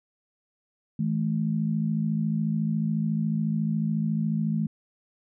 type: tone pair together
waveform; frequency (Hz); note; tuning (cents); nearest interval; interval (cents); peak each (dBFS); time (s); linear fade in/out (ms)
sine; 161.37 / 215.4; E3 / A3; -37 / -37; perfect fourth; 500; -26 / -26; 0.99-4.67; 5
effects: none